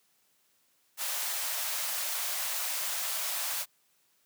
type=high-pass noise; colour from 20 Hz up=white; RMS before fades=-33 dBFS; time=0.97-3.66 s; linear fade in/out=50 ms; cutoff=550 Hz; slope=48 dB/octave; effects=white hiss -70 dBFS RMS until 4.25 s + high-pass 100 Hz 12 dB/octave